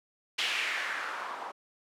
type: noise with low-pass filter sweep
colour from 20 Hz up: blue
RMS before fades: -34 dBFS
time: 0.38-1.52 s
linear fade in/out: 10 ms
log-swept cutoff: 3000 to 870 Hz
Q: 2.5
effects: high-pass 300 Hz 12 dB/octave